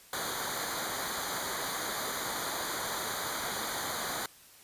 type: noise with comb filter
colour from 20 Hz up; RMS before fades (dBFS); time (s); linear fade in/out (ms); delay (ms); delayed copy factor
pink; -35; 0.13-4.26; 2; 0.37; -1
effects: white hiss -56 dBFS RMS until 4.63 s + resampled to 32000 Hz